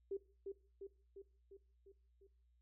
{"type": "tone with echo", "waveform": "sine", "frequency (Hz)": 392, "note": "G4", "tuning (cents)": 0, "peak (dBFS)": -39, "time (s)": [0.11, 0.17], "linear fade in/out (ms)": 5, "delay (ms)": 350, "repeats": 6, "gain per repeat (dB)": -4, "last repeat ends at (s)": 2.27, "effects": ["noise-tail reverb RT60 0.4 s tail -18 dB re dry", "added 60 Hz sine -70 dBFS peak until 2.61 s"]}